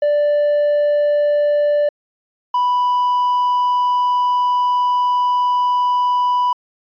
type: tone pair in turn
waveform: triangle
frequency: 587.3 / 987.7 Hz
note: D5 / B5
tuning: 0 / 0 cents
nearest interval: major sixth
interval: 900 cents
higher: second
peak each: -10 / -11 dBFS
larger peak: first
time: 0.02-1.89 / 2.54-6.53 s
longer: second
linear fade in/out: 5 ms
effects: tanh soft clip ceiling -6 dBFS + resampled to 11025 Hz